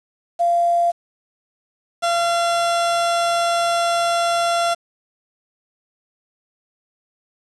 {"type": "tone pair in turn", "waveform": ["sine", "30% pulse"], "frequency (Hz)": [690, 684.8], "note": ["F5", "F5"], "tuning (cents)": [-21, -34], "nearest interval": "unison", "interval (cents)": 13, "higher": "first", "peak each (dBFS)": -14, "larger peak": "neither", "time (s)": [[0.39, 0.92], [2.02, 4.75]], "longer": "second", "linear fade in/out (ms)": 20, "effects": ["resampled to 22050 Hz", "7-bit"]}